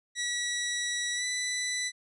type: tone with pitch glide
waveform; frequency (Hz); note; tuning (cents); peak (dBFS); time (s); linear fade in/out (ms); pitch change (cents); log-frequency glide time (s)
15% pulse; 1935 to 1986; B6 to B6; -36 to +9; -23; 0.15-1.92; 50; +45; 1.13-1.25
effects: resampled to 24000 Hz